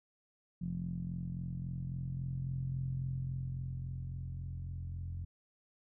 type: tone with low-pass filter sweep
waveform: 10% pulse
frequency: 43.65 Hz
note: F1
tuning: in tune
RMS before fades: -39 dBFS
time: 0.61-5.25 s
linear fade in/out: 10 ms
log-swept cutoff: 170 to 100 Hz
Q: 6.2
effects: none